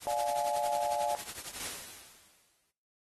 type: noise with tremolo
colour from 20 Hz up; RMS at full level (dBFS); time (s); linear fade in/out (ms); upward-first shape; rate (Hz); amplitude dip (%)
white; -39; 0-1.76; 50; triangle; 11; 85
type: chord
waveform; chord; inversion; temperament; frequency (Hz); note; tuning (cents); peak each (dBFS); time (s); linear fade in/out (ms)
sine; D diminished; none; just; 587.3 / 704.8 / 845.8; D5 / F5 / Ab5; 0 / +16 / +31; -34; 0.07-1.15; 0
type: noise with exponential decay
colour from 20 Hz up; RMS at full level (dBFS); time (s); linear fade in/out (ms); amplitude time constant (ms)
white; -37; 1.6-2.71; 1; 240
effects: noise-tail reverb RT60 0.6 s tail -18 dB re dry + AAC 32 kbps